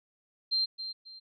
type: tone with echo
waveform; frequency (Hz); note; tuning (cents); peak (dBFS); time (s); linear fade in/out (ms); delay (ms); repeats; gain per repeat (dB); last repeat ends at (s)
sine; 4160; C8; -11; -25; 0.51-0.66; 20; 270; 2; -10; 1.2
effects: none